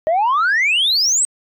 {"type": "exponential sweep", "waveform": "sine", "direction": "up", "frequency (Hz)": [611, 8372], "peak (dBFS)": -11, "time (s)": [0.07, 1.25], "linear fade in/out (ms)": 0, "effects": ["tanh soft clip ceiling -11 dBFS"]}